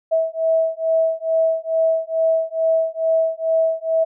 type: beating tone pair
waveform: sine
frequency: 648 / 650.3 Hz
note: E5 / E5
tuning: -30 / -24 cents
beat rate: 2.3 Hz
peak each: -19 dBFS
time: 0.11-4.05 s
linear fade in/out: 20 ms
effects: none